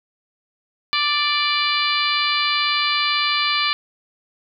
harmonic tone, 587.3 Hz, D5, in tune, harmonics 2 / 3 / 4 / 5 / 6 / 7 / 8, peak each -23 / -28 / -23 / -26 / -26 / -25 / -28 dBFS, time 0.93-3.73 s, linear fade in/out 0 ms, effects none

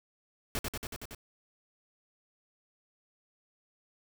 pink noise with echo, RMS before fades -33 dBFS, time 0.55-0.59 s, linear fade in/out 0 ms, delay 93 ms, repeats 6, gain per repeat -2 dB, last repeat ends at 1.148 s, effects none

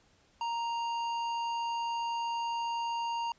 sine tone with tanh clipping, 932.3 Hz, A#5, in tune, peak -33 dBFS, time 0.41-3.32 s, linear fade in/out 2 ms, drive 13 dB, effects pink hiss -66 dBFS RMS until 3.38 s + resampled to 16000 Hz

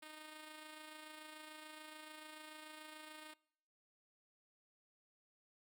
5% pulse tone with amplitude modulation, 308.6 Hz, D#4, 14 cents flat, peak -39 dBFS, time 0.02-3.34 s, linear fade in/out 10 ms, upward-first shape sine, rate 26.9 Hz, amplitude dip 40%, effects noise-tail reverb RT60 0.7 s tail -24 dB re dry

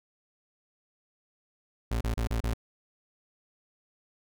35% pulse tone bursts, 57 Hz, A#1, 38 cents flat, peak -25 dBFS, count 5, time 1.91-2.537 s, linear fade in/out 5 ms, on 99 ms, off 33 ms, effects none

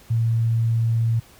sine tone, 114.5 Hz, A#2, 31 cents flat, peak -17 dBFS, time 0.1-1.2 s, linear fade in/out 10 ms, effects pink hiss -50 dBFS RMS until 1.39 s

